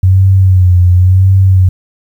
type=tone with vibrato; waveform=sine; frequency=92.5 Hz; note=F#2; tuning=in tune; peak=-3 dBFS; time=0.03-1.69 s; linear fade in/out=5 ms; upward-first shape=sine; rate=0.94 Hz; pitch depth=62 cents each way; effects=7-bit